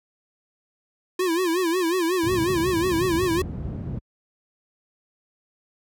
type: tone with vibrato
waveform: square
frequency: 349.2 Hz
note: F4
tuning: in tune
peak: -21 dBFS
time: 1.19-3.42 s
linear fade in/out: 5 ms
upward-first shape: sine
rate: 5.5 Hz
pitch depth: 130 cents each way
type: low-pass noise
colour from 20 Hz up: white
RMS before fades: -29 dBFS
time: 2.23-3.99 s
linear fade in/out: 5 ms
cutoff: 140 Hz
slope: 12 dB/octave
effects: high-pass 60 Hz 12 dB/octave